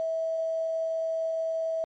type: tone with quantisation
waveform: sine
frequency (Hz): 650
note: E5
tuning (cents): -24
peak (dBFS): -26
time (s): 0-1.84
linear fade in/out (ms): 0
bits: 9
effects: MP3 32 kbps